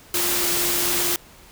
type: tone in noise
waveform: sine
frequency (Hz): 349.2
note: F4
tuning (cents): 0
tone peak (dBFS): -30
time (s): 0.14-1.16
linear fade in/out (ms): 2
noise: white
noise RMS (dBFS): -22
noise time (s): 0.14-1.16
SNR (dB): -11
effects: pink hiss -48 dBFS RMS until 1.51 s